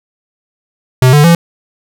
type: tone with pitch steps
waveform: square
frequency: 128.3 / 147.38 / 169.29 Hz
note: C3 / D3 / E3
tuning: -34 / +6 / +46 cents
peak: -4 dBFS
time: 1.02-1.35 s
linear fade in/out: 2 ms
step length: 110 ms
effects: none